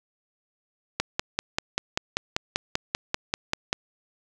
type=click train; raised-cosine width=0.2 ms; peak=-6 dBFS; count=15; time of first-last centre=1-3.729 s; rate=5.13 Hz; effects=none